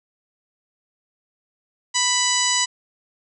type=harmonic tone; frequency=990 Hz; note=B5; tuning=4 cents sharp; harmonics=1 / 2 / 3 / 4 / 5 / 6 / 7 / 8; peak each=-26 / -26 / -26 / -26 / -26 / -26 / -26 / -26 dBFS; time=1.94-2.66 s; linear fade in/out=20 ms; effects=none